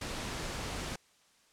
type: noise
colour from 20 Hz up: pink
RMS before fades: -38 dBFS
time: 0.01-0.96 s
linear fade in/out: 5 ms
effects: white hiss -66 dBFS RMS until 1.52 s + low-pass 8000 Hz 12 dB/octave